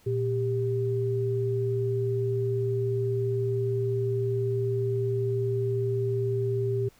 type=tone pair together; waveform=sine; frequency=117.4 / 394.9 Hz; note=A#2 / G4; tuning=+13 / +13 cents; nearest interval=octave + major sixth; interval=2100 cents; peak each=-27 dBFS; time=0.06-6.89 s; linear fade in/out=10 ms; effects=pink hiss -60 dBFS RMS until 6.99 s